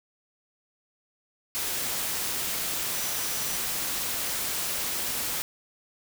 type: tone in noise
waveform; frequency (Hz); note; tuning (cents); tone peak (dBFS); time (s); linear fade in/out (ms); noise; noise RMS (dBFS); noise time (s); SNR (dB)
sine; 5890; F#8; -9; -39; 2.95-3.57; 0; white; -30; 1.55-5.42; -12
effects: none